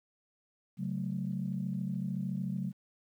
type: chord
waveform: sine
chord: F# minor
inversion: second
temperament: equal with one note detuned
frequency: 138.59 / 186.5 / 220 Hz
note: C#3 / F#3 / A3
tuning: 0 / +14 / 0 cents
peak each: -37 / -34 / -39 dBFS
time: 0.77-2.73 s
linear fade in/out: 50 ms
effects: tanh soft clip ceiling -23 dBFS + 11-bit